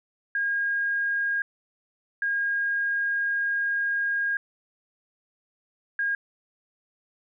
sine tone bursts at uneven times, 1626 Hz, G#6, 37 cents flat, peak -23 dBFS, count 3, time 0.35-1.42 / 2.22-4.37 / 5.99-6.15 s, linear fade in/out 2 ms, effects none

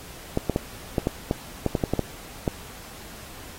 clicks, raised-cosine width 2 ms, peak -8 dBFS, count 12, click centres 0.374 / 0.497 / 0.561 / 0.982 / 1.071 / 1.311 / 1.663 / 1.752 / 1.838 / 1.936 / 1.993 / 2.478 s, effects pink hiss -43 dBFS RMS until 3.58 s + AAC 48 kbps

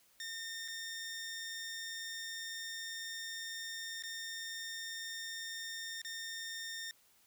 15% pulse tone with dropouts, 1822 Hz, A#6, 40 cents flat, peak -35 dBFS, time 0.2-6.91 s, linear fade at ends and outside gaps 1 ms, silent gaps 0.679-0.683 / 4.024-4.036 / 6.017-6.048 s, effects white hiss -68 dBFS RMS until 7.26 s

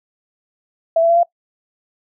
sine tone with pitch steps, 659.3 / 669.3 / 679.4 / 689.7 Hz, E5 / E5 / F5 / F5, 0 / +26 / -48 / -22 cents, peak -10 dBFS, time 0.96-1.232 s, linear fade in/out 5 ms, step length 68 ms, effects noise-tail reverb RT60 0.1 s tail -21 dB re dry

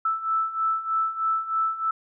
sine beating tone pair, 1316 / 1319.2 Hz, E6 / E6, -3 / +1 cents, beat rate 3.2 Hz, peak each -28 / -24 dBFS, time 0.05-1.91 s, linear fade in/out 5 ms, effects none

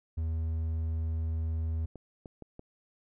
triangle tone, 80.6 Hz, E2, 38 cents flat, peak -27 dBFS, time 0.17-1.86 s, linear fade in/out 10 ms
clicks, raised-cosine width 2 ms, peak -31 dBFS, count 4, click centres 1.957 / 2.258 / 2.423 / 2.594 s
effects none

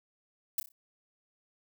violet noise with echo, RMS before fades -30 dBFS, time 0.58-0.6 s, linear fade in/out 2 ms, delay 30 ms, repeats 4, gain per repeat -9 dB, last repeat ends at 0.72 s, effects none

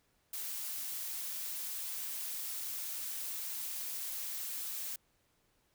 blue noise, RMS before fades -40 dBFS, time 0.33-4.96 s, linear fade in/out 5 ms, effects pink hiss -74 dBFS RMS until 5.74 s

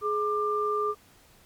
sine tone pair together, 421.1 / 1191 Hz, G#4 / D6, +24 / +24 cents, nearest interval octave + tritone, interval 1800 cents, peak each -28 / -27 dBFS, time 0.01-0.95 s, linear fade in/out 50 ms, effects pink hiss -58 dBFS RMS until 1.45 s + Opus 48 kbps

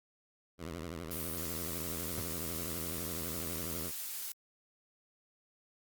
10% pulse tone with vibrato, 83.1 Hz, E2, 15 cents sharp, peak -32 dBFS, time 0.58-3.92 s, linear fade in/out 50 ms, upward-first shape triangle, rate 12 Hz, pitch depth 190 cents each way
blue noise, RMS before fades -40 dBFS, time 1.11-4.32 s, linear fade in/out 2 ms
35% pulse tone with exponential decay, 100 Hz, G2, 35 cents sharp, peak -31 dBFS, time 2.18-2.27 s, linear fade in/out 0 ms, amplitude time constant 18 ms
effects Opus 48 kbps

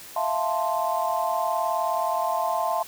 sine chord, F major seventh, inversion third, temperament equal, 659.3 / 698.5 / 880 / 1046.5 Hz, E5 / F5 / A5 / C6, 0 / 0 / 0 / 0 cents, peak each -28 dBFS, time 0.16-2.83 s, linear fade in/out 5 ms, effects white hiss -43 dBFS RMS until 2.87 s

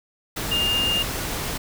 sine tone in noise, 2816 Hz, F7, 14 cents sharp, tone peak -20 dBFS, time 0.51-1.03 s, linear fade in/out 10 ms, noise pink, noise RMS -28 dBFS, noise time 0.36-1.58 s, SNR +5 dB, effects none

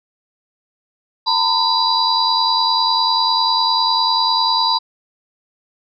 sine tone cluster, 912 / 1002 / 3950 / 4803 Hz, A#5 / B5 / B7 / D8, -38 / +25 / 0 / +38 cents, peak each -19 dBFS, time 1.26-4.79 s, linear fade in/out 20 ms, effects none

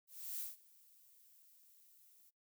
violet noise with ADSR envelope, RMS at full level -42 dBFS, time 0.07-2.31 s, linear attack 330 ms, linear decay 160 ms, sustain -24 dB, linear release 25 ms, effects noise-tail reverb RT60 0.2 s tail -26 dB re dry

